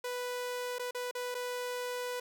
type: tone with dropouts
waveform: sawtooth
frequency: 493.9 Hz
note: B4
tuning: in tune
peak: -31 dBFS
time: 0.04-2.2 s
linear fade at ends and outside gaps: 5 ms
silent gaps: 0.785-0.794 / 0.91-0.947 / 1.112-1.15 / 1.345-1.349 s
effects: 11-bit